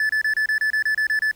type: tone bursts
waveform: triangle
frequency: 1739 Hz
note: A6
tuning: 21 cents flat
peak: -16 dBFS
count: 11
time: 0-1.313 s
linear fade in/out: 2 ms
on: 93 ms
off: 29 ms
effects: pink hiss -55 dBFS RMS until 1.35 s